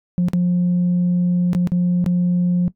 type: tone with dropouts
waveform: sine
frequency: 177.4 Hz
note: F3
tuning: 27 cents sharp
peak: -12 dBFS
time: 0.18-2.68 s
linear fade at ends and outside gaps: 0 ms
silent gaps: 0.285-0.334 / 1.532-1.549 / 1.673-1.719 / 2.043-2.062 s
effects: noise-tail reverb RT60 0.1 s tail -18 dB re dry + tanh soft clip ceiling -12 dBFS